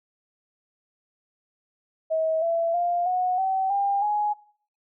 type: tone with pitch steps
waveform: sine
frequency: 640 / 669.1 / 699.5 / 731.4 / 764.6 / 799.4 / 835.8 Hz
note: D#5 / E5 / F5 / F#5 / G5 / G5 / G#5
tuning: +49 / +26 / +3 / -20 / -43 / +34 / +11 cents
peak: -21 dBFS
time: 2.1-4.34 s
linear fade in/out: 20 ms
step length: 320 ms
effects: noise-tail reverb RT60 0.5 s tail -20 dB re dry